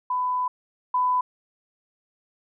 sine tone pair in turn, 1000 / 1000 Hz, B5 / B5, +21 / +21 cents, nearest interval unison, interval 0 cents, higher neither, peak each -22 / -19 dBFS, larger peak second, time 0.1-0.48 / 0.94-1.21 s, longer first, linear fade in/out 5 ms, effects none

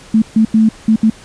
sine tone bursts at uneven times, 220 Hz, A3, in tune, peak -6 dBFS, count 5, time 0.14-0.22 / 0.36-0.45 / 0.54-0.69 / 0.88-0.96 / 1.03-1.1 s, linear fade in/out 5 ms, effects pink hiss -39 dBFS RMS until 1.24 s + resampled to 22050 Hz

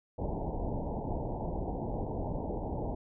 pink low-pass noise, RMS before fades -35 dBFS, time 0.18-2.95 s, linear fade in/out 5 ms, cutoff 920 Hz, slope 96 dB/octave, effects none

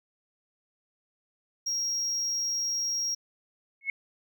triangle tone, 5610 Hz, F8, 7 cents sharp, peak -26 dBFS, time 1.66-3.15 s, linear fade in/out 10 ms
sine tone with exponential growth, 2188 Hz, C#7, 23 cents flat, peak -22 dBFS, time 3.81-3.9 s, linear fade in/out 2 ms, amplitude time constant 18 ms
effects none

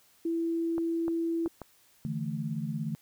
sine tone, 332.4 Hz, E4, 15 cents sharp, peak -27 dBFS, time 0.25-1.48 s, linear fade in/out 5 ms
clicks, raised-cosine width 1 ms, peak -25 dBFS, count 4, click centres 0.781 / 1.081 / 1.46 / 1.617 s
sine chord, D suspended second, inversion none, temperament equal with one note detuned, 146.83 / 163.77 / 220 Hz, D3 / E3 / A3, 0 / -11 / 0 cents, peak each -35 dBFS, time 2.05-2.95 s, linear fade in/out 0 ms
effects white hiss -63 dBFS RMS until 3.01 s

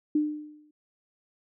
sine tone with exponential decay, 301 Hz, D4, 43 cents sharp, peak -19 dBFS, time 0.15-0.71 s, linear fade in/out 5 ms, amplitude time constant 120 ms, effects none

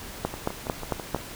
two click trains, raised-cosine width 1 ms, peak -19 / -10 dBFS, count 6 / 5, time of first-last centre 0.34-1.162 / 0.25-1.147 s, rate 6.08 / 4.46 Hz, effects pink hiss -40 dBFS RMS until 1.35 s

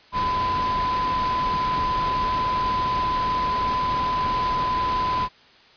sine tone in noise, 1009 Hz, B5, 37 cents sharp, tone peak -21 dBFS, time 0.12-5.29 s, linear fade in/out 50 ms, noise pink, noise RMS -30 dBFS, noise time 0.12-5.29 s, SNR +6 dB, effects white hiss -52 dBFS RMS until 5.76 s + resampled to 11025 Hz

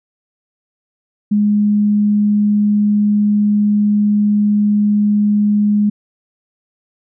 sine tone, 207.7 Hz, G#3, in tune, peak -10 dBFS, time 1.31-5.9 s, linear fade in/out 10 ms, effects none

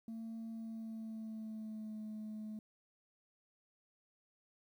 sine tone with pitch glide, 225.6 to 215.2 Hz, A3 to A3, +44 to -38 cents, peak -40 dBFS, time 0.08-2.59 s, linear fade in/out 2 ms, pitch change -82 cents, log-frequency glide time 0.54-2.01 s, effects tanh soft clip ceiling -41 dBFS + 12-bit

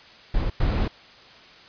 brown noise bursts at uneven times, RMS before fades -22 dBFS, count 2, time 0.34-0.5 / 0.6-0.88 s, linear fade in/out 5 ms, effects white hiss -48 dBFS RMS until 1.68 s + resampled to 11025 Hz

